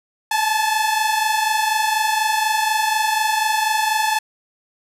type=tone pair together; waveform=sawtooth; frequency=855.9 / 880 Hz; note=A5 / A5; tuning=-48 / 0 cents; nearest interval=unison; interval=48 cents; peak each=-16 dBFS; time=0.31-4.19 s; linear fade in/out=5 ms; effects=resampled to 32000 Hz + 8-bit